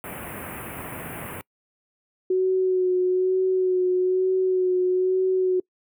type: band-stop noise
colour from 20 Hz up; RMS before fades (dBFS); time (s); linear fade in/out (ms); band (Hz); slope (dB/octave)
pink; -34; 0.04-1.41; 0; 2700 to 9400; 48
type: tone with vibrato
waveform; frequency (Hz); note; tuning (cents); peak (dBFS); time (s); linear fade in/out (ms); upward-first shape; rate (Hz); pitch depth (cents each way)
sine; 370; F#4; 0; -18; 2.3-5.6; 5; sine; 1.1; 23
effects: noise-tail reverb RT60 0.1 s tail -25 dB re dry + high-pass 100 Hz 12 dB/octave